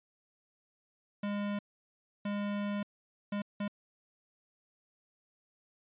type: tone bursts at uneven times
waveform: square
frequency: 204.1 Hz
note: G#3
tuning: 30 cents flat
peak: -33 dBFS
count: 4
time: 1.23-1.59 / 2.25-2.83 / 3.32-3.42 / 3.6-3.68 s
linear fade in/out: 5 ms
effects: resampled to 8000 Hz